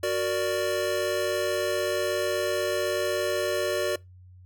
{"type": "chord", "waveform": "square", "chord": "Gb augmented", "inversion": "none", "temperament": "equal", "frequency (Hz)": [370, 466.2, 587.3], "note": ["Gb4", "Bb4", "D5"], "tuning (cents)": [0, 0, 0], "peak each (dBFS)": [-30, -32, -28], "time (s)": [0.03, 3.96], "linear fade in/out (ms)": 5, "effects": ["noise-tail reverb RT60 0.2 s tail -23 dB re dry", "added 91 Hz sine -47 dBFS peak until 4.45 s"]}